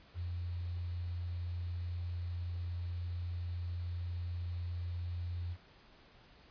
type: tone with quantisation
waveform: sine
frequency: 87.31 Hz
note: F2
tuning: in tune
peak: -36 dBFS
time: 0.14-5.57 s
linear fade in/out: 50 ms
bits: 10
effects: pink hiss -61 dBFS RMS until 6.5 s + resampled to 11025 Hz